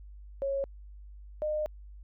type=tone pair in turn; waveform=sine; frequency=550 / 609 Hz; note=C#5 / D#5; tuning=-14 / -37 cents; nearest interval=major second; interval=177 cents; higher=second; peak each=-28 dBFS; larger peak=neither; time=0.42-0.64 / 1.42-1.66 s; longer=second; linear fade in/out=0 ms; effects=added 50 Hz sine -45 dBFS peak until 2.03 s